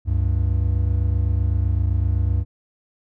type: tone pair together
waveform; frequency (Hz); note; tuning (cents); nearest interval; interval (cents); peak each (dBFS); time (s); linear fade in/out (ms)
triangle; 69.3 / 97.13; C#2 / G2; 0 / -15; tritone; 585; -18; 0.05-2.45; 50
effects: none